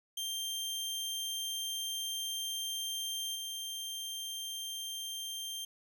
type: tone with level steps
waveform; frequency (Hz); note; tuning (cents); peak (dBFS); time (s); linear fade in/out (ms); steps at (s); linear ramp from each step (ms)
sawtooth; 3168; G7; +18; -32 / -35; 0.17-5.65; 5; 3.35; 5
effects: none